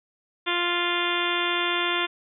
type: harmonic tone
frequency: 349.2 Hz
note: F4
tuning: in tune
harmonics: 1 / 2 / 3 / 4 / 5 / 6 / 7 / 8 / 9 / 10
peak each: -30 / -35 / -30 / -31 / -33 / -32 / -33 / -33 / -34 / -30 dBFS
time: 0.46-2.07 s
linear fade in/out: 20 ms
effects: none